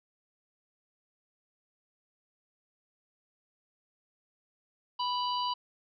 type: harmonic tone with a mistuned harmonic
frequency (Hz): 987.8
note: B5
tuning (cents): 0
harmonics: 1 / 3 / 4 / 5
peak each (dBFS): -30 / -37 / -42 / -40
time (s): 4.99-5.54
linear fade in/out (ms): 10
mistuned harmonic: 5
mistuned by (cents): -83
effects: none